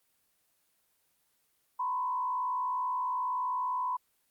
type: tone with frequency modulation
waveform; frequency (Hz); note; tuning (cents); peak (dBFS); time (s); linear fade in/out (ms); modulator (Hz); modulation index
sine; 1003; B5; +26; -29; 1.79-3.97; 10; 61.1; 0.65
effects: white hiss -73 dBFS RMS until 4.3 s + Opus 24 kbps